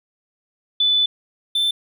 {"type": "tone pair in turn", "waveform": ["sine", "triangle"], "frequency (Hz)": [3492, 3539], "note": ["A7", "A7"], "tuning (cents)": [-14, 9], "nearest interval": "unison", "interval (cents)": 23, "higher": "second", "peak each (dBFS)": [-14, -15], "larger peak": "first", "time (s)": [[0.8, 1.06], [1.55, 1.71]], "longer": "first", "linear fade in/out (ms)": 5, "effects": []}